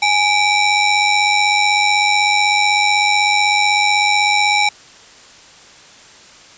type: ring-modulated tone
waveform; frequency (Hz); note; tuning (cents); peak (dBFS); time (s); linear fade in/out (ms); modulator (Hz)
sawtooth; 1568; G6; 0; -5; 0.02-4.69; 5; 736
effects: white hiss -42 dBFS RMS until 6.57 s + resampled to 16000 Hz